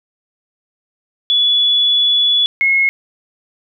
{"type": "tone pair in turn", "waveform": "sine", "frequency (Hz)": [3419, 2169], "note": ["G#7", "C#7"], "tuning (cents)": [50, -38], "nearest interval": "minor sixth", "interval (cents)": 788, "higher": "first", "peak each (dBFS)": -10, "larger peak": "neither", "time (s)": [[1.3, 2.46], [2.61, 2.89]], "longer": "first", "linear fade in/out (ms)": 0, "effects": []}